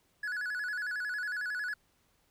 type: tone with vibrato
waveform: triangle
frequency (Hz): 1580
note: G6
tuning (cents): +13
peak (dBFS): -31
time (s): 0.23-1.74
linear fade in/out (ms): 5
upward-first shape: square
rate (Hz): 11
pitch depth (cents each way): 120
effects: pink hiss -71 dBFS RMS until 2.3 s